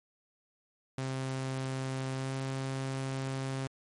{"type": "tone with pitch glide", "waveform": "sawtooth", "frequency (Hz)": [132.2, 133.66], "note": ["C3", "C3"], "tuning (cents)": [18, 37], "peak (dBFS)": -29, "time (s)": [0.98, 3.67], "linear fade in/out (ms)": 2, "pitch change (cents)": 19, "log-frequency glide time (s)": [2.15, 2.33], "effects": ["MP3 48 kbps"]}